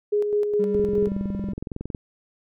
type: tone with tremolo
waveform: sine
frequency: 415.3 Hz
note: G#4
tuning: in tune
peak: -18 dBFS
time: 0.12-1.09 s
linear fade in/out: 10 ms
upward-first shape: square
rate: 4.8 Hz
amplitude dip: 40%
type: tone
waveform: triangle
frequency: 197.1 Hz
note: G3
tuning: 10 cents sharp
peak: -24 dBFS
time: 0.59-1.53 s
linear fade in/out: 10 ms
type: click train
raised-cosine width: 3 ms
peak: -18 dBFS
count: 27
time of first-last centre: 0.75-1.948 s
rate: 21.7 Hz
effects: none